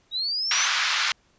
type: linear sweep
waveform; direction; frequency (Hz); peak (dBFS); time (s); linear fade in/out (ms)
sine; up; 3756 to 6320; -24; 0.11-0.69; 50
type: band-pass noise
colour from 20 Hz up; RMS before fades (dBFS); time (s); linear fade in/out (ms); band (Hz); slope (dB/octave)
pink; -24; 0.51-1.12; 2; 1200 to 5500; 24
effects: pink hiss -63 dBFS RMS until 1.38 s + resampled to 16000 Hz